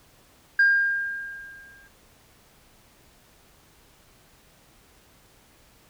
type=tone with exponential decay; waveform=sine; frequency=1607 Hz; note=G6; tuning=43 cents sharp; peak=-12 dBFS; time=0.59-1.88 s; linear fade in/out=5 ms; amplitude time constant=280 ms; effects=tanh soft clip ceiling -12 dBFS + pink hiss -57 dBFS RMS until 5.89 s